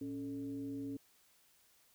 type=tone with frequency modulation; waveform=sine; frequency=277.2 Hz; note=C#4; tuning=in tune; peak=-39 dBFS; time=0.01-0.97 s; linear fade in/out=5 ms; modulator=163 Hz; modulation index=0.53; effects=white hiss -69 dBFS RMS until 1.94 s